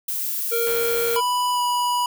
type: noise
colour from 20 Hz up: violet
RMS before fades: -26 dBFS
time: 0.08-1.17 s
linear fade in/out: 5 ms
type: harmonic tone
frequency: 466.2 Hz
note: A#4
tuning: in tune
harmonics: 1 / 3 / 5 / 7 / 9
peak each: -21 / -31 / -35 / -38 / -40 dBFS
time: 0.51-1.21 s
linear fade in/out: 20 ms
type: click train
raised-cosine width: 0.3 ms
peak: -20 dBFS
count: 66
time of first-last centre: 0.67-1.159 s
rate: 133 Hz
type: tone with pitch glide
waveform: square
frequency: 987.8 to 978.1 Hz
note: B5 to B5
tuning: 0 to -17 cents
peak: -20 dBFS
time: 1.16-2.06 s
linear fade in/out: 2 ms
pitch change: -17 cents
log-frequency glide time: 1.53-1.6 s
effects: none